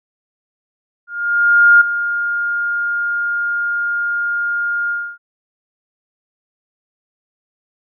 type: tone with ADSR envelope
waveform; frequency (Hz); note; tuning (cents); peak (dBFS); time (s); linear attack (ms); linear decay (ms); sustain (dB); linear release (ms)
sine; 1413; F6; +20; -4; 1.07-5.18; 740; 8; -12; 280
effects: none